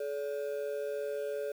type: ring-modulated tone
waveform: triangle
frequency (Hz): 500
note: B4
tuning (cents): +21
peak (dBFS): -28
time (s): 0-1.52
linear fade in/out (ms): 5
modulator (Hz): 71.4
effects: 9-bit